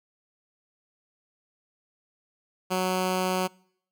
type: tone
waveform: 10% pulse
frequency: 185 Hz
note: F#3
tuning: in tune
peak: -16 dBFS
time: 2.7-3.48 s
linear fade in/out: 20 ms
effects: noise-tail reverb RT60 0.7 s tail -26 dB re dry